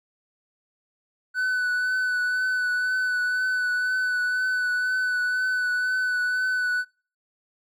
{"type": "tone with vibrato", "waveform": "triangle", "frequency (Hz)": 1496, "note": "F#6", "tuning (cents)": 19, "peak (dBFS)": -20, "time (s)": [1.34, 6.85], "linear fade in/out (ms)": 50, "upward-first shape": "triangle", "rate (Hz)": 2, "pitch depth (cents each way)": 22, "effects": ["noise-tail reverb RT60 0.4 s tail -26 dB re dry", "AAC 64 kbps"]}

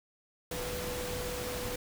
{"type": "tone in noise", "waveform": "sine", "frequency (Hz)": 493.9, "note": "B4", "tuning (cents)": 0, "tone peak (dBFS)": -38, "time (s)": [0.51, 1.76], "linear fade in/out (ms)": 5, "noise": "pink", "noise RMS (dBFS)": -38, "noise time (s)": [0.51, 1.76], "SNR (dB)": -3, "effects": []}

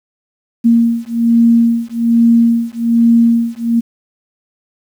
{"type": "beating tone pair", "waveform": "sine", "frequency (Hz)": [231.8, 233], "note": ["A#3", "A#3"], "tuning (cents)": [-10, -1], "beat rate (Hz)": 1.2, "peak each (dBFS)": -11, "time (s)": [0.64, 3.81], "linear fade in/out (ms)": 20, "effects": ["7-bit"]}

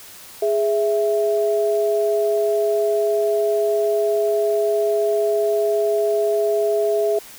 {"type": "tone pair together", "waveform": "sine", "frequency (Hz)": [415.3, 660.2], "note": ["G#4", "E5"], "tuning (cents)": [0, 2], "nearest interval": "minor sixth", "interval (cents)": 802, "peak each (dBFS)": [-18, -20], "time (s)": [0.42, 7.19], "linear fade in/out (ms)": 5, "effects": ["white hiss -41 dBFS RMS until 7.38 s"]}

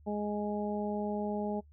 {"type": "harmonic tone", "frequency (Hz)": 208, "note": "G#3", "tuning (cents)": 3, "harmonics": [1, 2, 3, 4], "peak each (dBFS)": [-34, -37, -39, -40], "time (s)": [0.06, 1.61], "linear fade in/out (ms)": 20, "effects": ["noise-tail reverb RT60 0.1 s tail -22 dB re dry", "added 74 Hz sine -55 dBFS peak until 1.72 s"]}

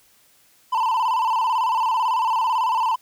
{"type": "tone with vibrato", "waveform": "triangle", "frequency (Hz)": 951, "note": "A#5", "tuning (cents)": 34, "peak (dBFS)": -16, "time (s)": [0.72, 2.96], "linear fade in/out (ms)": 10, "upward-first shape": "square", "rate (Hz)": 18, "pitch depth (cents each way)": 97, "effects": ["white hiss -57 dBFS RMS until 3.01 s"]}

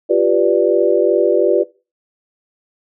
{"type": "chord", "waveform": "sine", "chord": "G dominant seventh", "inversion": "third", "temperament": "equal", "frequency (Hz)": [349.2, 392, 493.9, 587.3], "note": ["F4", "G4", "B4", "D5"], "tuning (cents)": [0, 0, 0, 0], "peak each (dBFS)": -16, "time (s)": [0.09, 1.64], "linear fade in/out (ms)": 20, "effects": ["noise-tail reverb RT60 0.3 s tail -19 dB re dry"]}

